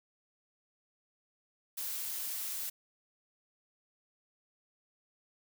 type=noise; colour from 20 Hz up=blue; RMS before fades=-38 dBFS; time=1.77-2.7 s; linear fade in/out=10 ms; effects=none